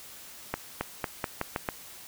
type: accelerating click train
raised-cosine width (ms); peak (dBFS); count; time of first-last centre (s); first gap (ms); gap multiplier
0.5; -13; 7; 0.54-1.688; 270; 0.86
effects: white hiss -47 dBFS RMS until 2.07 s